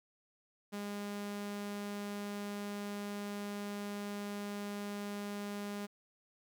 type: tone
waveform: sawtooth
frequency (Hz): 204.1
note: G#3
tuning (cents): -30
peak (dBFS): -35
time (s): 0.72-5.87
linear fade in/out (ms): 20
effects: 12-bit